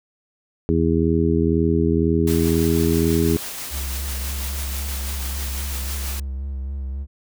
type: harmonic tone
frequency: 82 Hz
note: E2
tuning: 9 cents flat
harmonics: 1 / 2 / 3 / 4 / 5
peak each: -22 / -22 / -22 / -22 / -22 dBFS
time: 0.69-3.37 s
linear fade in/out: 0 ms
type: noise with tremolo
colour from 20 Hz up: white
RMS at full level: -30 dBFS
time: 2.27-6.2 s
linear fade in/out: 5 ms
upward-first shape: triangle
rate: 6.1 Hz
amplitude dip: 30%
type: tone with vibrato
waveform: triangle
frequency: 67.7 Hz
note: C#2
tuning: 40 cents flat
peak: -23 dBFS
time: 3.7-7.07 s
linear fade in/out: 50 ms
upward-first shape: sine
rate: 3.7 Hz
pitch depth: 45 cents each way
effects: none